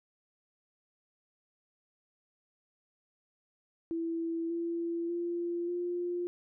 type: tone with pitch steps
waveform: sine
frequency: 331.4 / 338 / 344.7 / 351.5 Hz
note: E4 / E4 / F4 / F4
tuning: +9 / +43 / -23 / +11 cents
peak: -31 dBFS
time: 3.91-6.27 s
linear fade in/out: 0 ms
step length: 590 ms
effects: none